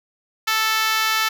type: tone with high-pass filter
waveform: 5% pulse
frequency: 440 Hz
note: A4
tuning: in tune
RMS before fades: -20 dBFS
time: 0.47-1.29 s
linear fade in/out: 10 ms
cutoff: 1200 Hz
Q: 2
effects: none